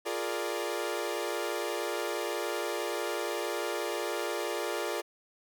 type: chord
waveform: sawtooth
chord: Bb dominant seventh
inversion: second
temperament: equal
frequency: 349.2 / 415.3 / 466.2 / 587.3 Hz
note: F4 / Ab4 / Bb4 / D5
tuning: 0 / 0 / 0 / 0 cents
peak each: -33 dBFS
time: 0.05-5.02 s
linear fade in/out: 20 ms
effects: none